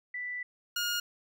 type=tone pair in turn; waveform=sine / 15% pulse; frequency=1978 / 1427.5 Hz; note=B6 / F6; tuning=+2 / +37 cents; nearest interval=tritone; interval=565 cents; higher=first; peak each=-34 / -23 dBFS; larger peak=second; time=0.14-0.43 / 0.76-1 s; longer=first; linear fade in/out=5 ms; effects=none